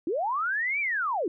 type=linear two-way sweep; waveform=sine; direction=up then down; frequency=295.3 to 2381 to 295.3 Hz; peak=-25 dBFS; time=0.07-1.28 s; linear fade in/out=2 ms; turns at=0.8 s; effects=none